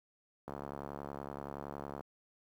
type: click train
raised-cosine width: 1 ms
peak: -28 dBFS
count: 109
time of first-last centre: 0.48-2.008 s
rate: 70.7 Hz
effects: high-pass 80 Hz 12 dB/octave + 10-bit